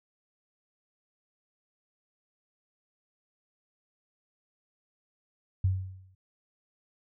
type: tone with exponential decay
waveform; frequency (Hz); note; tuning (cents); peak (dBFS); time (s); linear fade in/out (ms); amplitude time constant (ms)
sine; 94; F#2; +28; -20; 5.64-6.15; 5; 110
effects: none